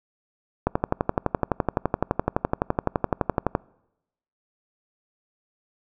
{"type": "click train", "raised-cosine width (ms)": 1, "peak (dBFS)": -6, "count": 35, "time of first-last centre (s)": [0.67, 3.551], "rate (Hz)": 11.8, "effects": ["noise-tail reverb RT60 0.9 s tail -25 dB re dry"]}